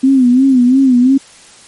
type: tone with vibrato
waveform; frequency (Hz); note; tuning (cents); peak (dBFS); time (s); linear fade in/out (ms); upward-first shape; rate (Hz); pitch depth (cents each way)
sine; 257.3; C4; -29; -5; 0.03-1.18; 10; sine; 2.9; 100
effects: white hiss -40 dBFS RMS until 1.67 s + MP3 48 kbps